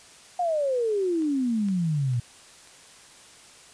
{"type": "exponential sweep", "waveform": "sine", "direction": "down", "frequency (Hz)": [728, 116.54], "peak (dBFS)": -22, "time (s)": [0.39, 2.2], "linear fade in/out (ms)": 5}
{"type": "clicks", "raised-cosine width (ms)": 0.2, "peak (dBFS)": [-31, -28, -35, -34], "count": 4, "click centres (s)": [1.221, 1.686, 2.136, 2.674]}
{"effects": ["white hiss -50 dBFS RMS until 3.73 s", "resampled to 22050 Hz"]}